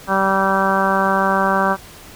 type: harmonic tone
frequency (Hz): 193.4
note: G3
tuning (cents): -23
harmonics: 1 / 2 / 3 / 4 / 5 / 6 / 7 / 8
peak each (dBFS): -22 / -25 / -22 / -22 / -21 / -21 / -25 / -22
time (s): 0.07-1.77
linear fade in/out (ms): 50
effects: pink hiss -40 dBFS RMS until 2.15 s